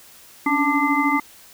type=tone cluster; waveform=sine; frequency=277.6 / 290.7 / 884 / 1183 / 2059 Hz; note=C#4 / D4 / A5 / D6 / C7; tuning=+3 / -18 / +8 / +12 / -28 cents; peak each=-23 dBFS; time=0.46-1.2 s; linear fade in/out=5 ms; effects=white hiss -47 dBFS RMS until 1.53 s

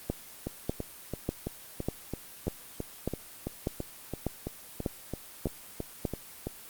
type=two click trains; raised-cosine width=2 ms; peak=-19 / -15 dBFS; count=19 / 11; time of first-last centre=0.47-6.47 / 0.1-6.052 s; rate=3 / 1.68 Hz; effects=white hiss -48 dBFS RMS until 6.69 s + Opus 24 kbps

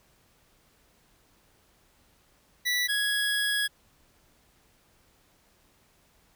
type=tone pair in turn; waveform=25% pulse; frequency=1963 / 1667.5 Hz; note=B6 / G#6; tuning=-11 / +7 cents; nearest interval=minor third; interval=282 cents; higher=first; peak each=-21 dBFS; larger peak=neither; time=2.65-2.88 / 2.88-3.68 s; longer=second; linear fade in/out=20 ms; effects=pink hiss -64 dBFS RMS until 6.35 s

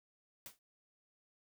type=noise with exponential decay; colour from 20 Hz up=white; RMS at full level=-45 dBFS; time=0.46-0.59 s; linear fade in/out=1 ms; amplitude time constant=27 ms; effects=none

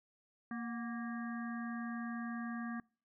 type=harmonic tone with a mistuned harmonic; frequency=233.1 Hz; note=A#3; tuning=in tune; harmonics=1 / 3 / 5 / 7 / 8; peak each=-39 / -51 / -49 / -49 / -54 dBFS; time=0.51-2.8 s; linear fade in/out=2 ms; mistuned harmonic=3; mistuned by=+75 cents; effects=noise-tail reverb RT60 0.4 s tail -26 dB re dry

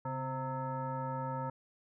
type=tone with frequency modulation; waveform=sine; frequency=526 Hz; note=C5; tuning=9 cents sharp; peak=-34 dBFS; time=0.05-1.5 s; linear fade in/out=5 ms; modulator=391 Hz; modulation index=1.7; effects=none

